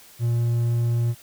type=tone; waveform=triangle; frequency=118.1 Hz; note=A#2; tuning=23 cents sharp; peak=-17 dBFS; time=0.19-1.15 s; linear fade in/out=50 ms; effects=white hiss -49 dBFS RMS until 1.22 s